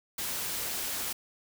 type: noise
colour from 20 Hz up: white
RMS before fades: -34 dBFS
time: 0.18-1.13 s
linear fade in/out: 5 ms
effects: none